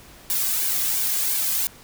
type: noise with flanger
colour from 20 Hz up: blue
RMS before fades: -23 dBFS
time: 0.3-1.67 s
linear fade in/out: 0 ms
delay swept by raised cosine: 1.5 to 2.24 ms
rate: 2.9 Hz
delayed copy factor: -0.7
effects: pink hiss -47 dBFS RMS until 1.83 s